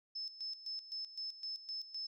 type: tone with tremolo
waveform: sine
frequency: 5240 Hz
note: E8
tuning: 11 cents flat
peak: -39 dBFS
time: 0.15-2.07 s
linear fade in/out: 10 ms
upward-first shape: square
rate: 3.9 Hz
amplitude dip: 75%
effects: none